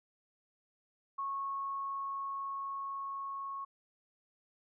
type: tone with level ramp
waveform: sine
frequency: 1099 Hz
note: C#6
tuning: 15 cents flat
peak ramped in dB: -34 to -38 dBFS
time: 1.18-3.65 s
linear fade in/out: 10 ms
effects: none